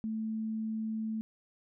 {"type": "tone", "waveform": "sine", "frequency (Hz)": 220, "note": "A3", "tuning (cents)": 0, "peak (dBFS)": -32, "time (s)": [0.04, 1.21], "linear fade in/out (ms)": 0, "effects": []}